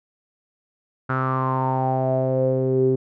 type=tone with low-pass filter sweep; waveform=sawtooth; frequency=130.81 Hz; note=C3; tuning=in tune; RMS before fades=-21 dBFS; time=1.09-2.96 s; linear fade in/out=10 ms; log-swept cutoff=1400 to 360 Hz; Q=7.8; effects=none